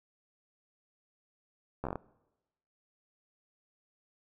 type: slowing click train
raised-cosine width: 1 ms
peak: -21 dBFS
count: 7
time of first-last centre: 1.84-1.957 s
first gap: 13 ms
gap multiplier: 1.16
effects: noise-tail reverb RT60 1.0 s tail -22 dB re dry